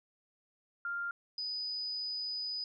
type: tone pair in turn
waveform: sine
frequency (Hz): 1396.9 / 4978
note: F6 / D#8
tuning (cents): 0 / 0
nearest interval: octave + minor seventh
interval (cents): 2200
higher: second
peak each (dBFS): -34 / -35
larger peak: first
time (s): 0.85-1.11 / 1.38-2.64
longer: second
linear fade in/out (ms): 2
effects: none